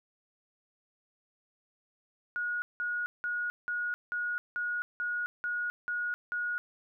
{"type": "tone bursts", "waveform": "sine", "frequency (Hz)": 1447, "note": "F#6", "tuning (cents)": -39, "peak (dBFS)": -30, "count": 10, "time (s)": [2.36, 6.58], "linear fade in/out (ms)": 0, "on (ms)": 260, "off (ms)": 180, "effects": []}